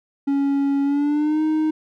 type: tone with pitch glide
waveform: triangle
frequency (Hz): 278.9 to 311.3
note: C#4 to D#4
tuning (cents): +11 to +1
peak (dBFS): -15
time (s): 0.27-1.71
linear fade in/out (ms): 10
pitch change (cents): +190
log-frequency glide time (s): 0.83-1.42
effects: none